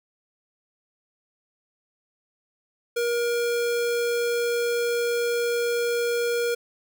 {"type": "tone", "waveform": "square", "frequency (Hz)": 474.5, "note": "A#4", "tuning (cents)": 31, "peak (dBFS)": -23, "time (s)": [2.96, 6.55], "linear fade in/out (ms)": 10, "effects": []}